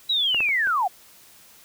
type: linear sweep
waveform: sine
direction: down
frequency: 3951 to 687 Hz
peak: -19 dBFS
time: 0.09-0.88 s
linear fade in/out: 10 ms
type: clicks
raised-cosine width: 0.5 ms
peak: -17 / -17 / -26 / -23 dBFS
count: 4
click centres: 0.346 / 0.405 / 0.49 / 0.672 s
effects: white hiss -51 dBFS RMS until 1.64 s